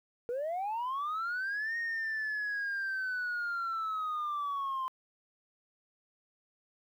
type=linear two-way sweep; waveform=sine; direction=up then down; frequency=463.2 to 1864.7 to 1035 Hz; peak=-30 dBFS; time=0.29-4.88 s; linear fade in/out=0 ms; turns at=1.77 s; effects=tanh soft clip ceiling -30 dBFS + 11-bit